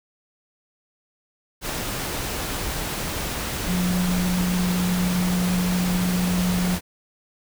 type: tone in noise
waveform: sine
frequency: 180 Hz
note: F#3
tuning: 47 cents flat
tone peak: -20 dBFS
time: 3.66-6.79 s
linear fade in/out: 50 ms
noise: pink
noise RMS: -28 dBFS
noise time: 1.61-6.81 s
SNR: +5 dB
effects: none